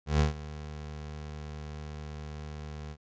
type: tone with ADSR envelope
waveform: 25% pulse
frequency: 75.4 Hz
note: D2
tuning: 46 cents sharp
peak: -17 dBFS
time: 0.06-2.97 s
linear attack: 140 ms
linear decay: 130 ms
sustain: -18 dB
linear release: 58 ms
effects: resampled to 16000 Hz